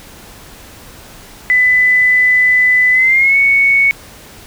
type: tone with pitch glide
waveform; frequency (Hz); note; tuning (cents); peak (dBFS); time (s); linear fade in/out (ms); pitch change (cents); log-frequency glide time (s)
sine; 2000 to 2219; B6 to C#7; +21 to +1; -7; 1.5-3.91; 0; +180; 2.92-3.37
effects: pink hiss -37 dBFS RMS until 4.46 s